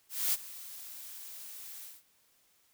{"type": "noise with ADSR envelope", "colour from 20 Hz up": "blue", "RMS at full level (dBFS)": -28, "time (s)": [0.09, 2.03], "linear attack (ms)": 240, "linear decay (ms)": 34, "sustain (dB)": -18, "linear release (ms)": 190, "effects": ["white hiss -69 dBFS RMS until 2.73 s"]}